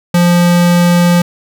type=tone; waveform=square; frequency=174.61 Hz; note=F3; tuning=in tune; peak=-7 dBFS; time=0.14-1.22 s; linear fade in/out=5 ms; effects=none